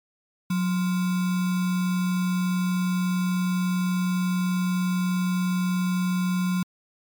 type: tone with sample-and-hold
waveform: sine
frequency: 181.7 Hz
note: F#3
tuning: 31 cents flat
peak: -21 dBFS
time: 0.5-6.63 s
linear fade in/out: 5 ms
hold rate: 1225 Hz
effects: MP3 96 kbps